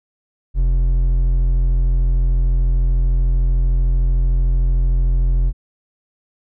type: tone with hard clipping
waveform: triangle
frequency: 43.29 Hz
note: F1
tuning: 14 cents flat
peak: -14 dBFS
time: 0.54-5.53 s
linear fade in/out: 50 ms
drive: 9 dB
effects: none